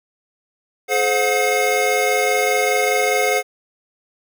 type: tone cluster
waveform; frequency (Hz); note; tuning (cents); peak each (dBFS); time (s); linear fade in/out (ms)
square; 424.5 / 520 / 724 / 2147; G#4 / C5 / F#5 / C7; +38 / -11 / -38 / +44; -22; 0.88-3.43; 50
effects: none